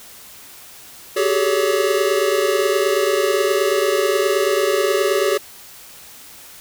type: tone cluster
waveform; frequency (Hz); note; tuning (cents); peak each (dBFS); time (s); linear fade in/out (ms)
square; 380.2 / 398.9 / 428.2 / 564; F#4 / G4 / A4 / C#5; +47 / +30 / -47 / +30; -22; 1.16-5.38; 10
effects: white hiss -41 dBFS RMS until 6.6 s